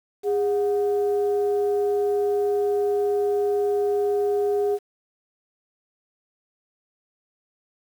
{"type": "tone pair together", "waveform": "sine", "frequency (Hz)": [409.1, 729], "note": ["G#4", "F#5"], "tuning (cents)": [-26, -26], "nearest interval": "minor seventh", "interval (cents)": 1000, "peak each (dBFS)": [-19, -30], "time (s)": [0.23, 4.79], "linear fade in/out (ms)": 50, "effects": ["tanh soft clip ceiling -13 dBFS", "8-bit"]}